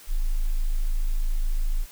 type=tone; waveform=sine; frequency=27.07 Hz; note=A0; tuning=27 cents flat; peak=-20 dBFS; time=0.07-1.86 s; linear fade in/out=50 ms; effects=white hiss -48 dBFS RMS until 1.91 s